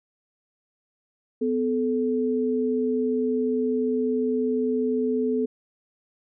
sine tone pair together, 251.3 / 434.1 Hz, B3 / A4, +30 / -23 cents, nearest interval major sixth, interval 947 cents, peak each -24 dBFS, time 1.41-5.46 s, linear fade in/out 10 ms, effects none

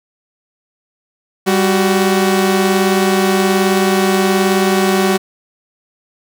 sawtooth tone pair together, 196 / 373.2 Hz, G3 / F#4, 0 / +15 cents, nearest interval major seventh, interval 1115 cents, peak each -10 dBFS, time 1.46-5.18 s, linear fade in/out 20 ms, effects none

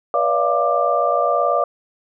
sine tone cluster, 486.3 / 574 / 632 / 693 / 1185 Hz, B4 / D5 / D#5 / F5 / D6, -27 / -40 / +27 / -14 / +15 cents, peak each -24 / -20 / -26 / -20 / -20 dBFS, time 0.14-1.64 s, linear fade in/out 2 ms, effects none

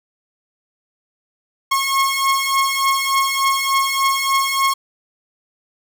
sawtooth beating tone pair, 1085 / 1088.4 Hz, C#6 / C#6, -37 / -32 cents, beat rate 3.4 Hz, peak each -16 / -14 dBFS, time 1.71-4.74 s, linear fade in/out 10 ms, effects none

